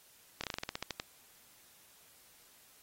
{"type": "slowing click train", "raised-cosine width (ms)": 0.2, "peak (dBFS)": -18, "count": 12, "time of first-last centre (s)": [0.41, 0.999], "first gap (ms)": 27, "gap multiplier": 1.13, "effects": ["white hiss -62 dBFS RMS until 2.82 s", "AAC 48 kbps"]}